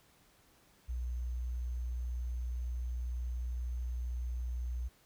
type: tone with sample-and-hold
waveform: sine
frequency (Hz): 61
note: B1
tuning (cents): -21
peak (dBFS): -34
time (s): 0.88-4.89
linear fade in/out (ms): 20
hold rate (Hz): 6300
effects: pink hiss -66 dBFS RMS until 5.05 s